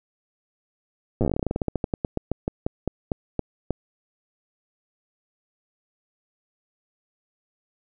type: slowing click train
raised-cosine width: 2 ms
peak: -10 dBFS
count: 30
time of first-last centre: 1.21-3.707 s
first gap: 8 ms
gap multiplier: 1.14
effects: none